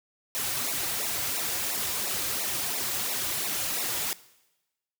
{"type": "noise with flanger", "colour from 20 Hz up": "white", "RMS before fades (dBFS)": -30, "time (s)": [0.35, 4.13], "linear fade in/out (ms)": 0, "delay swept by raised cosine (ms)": [0.62, 4.72], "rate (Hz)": 2.9, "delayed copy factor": -0.9, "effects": ["noise-tail reverb RT60 1.0 s tail -19 dB re dry"]}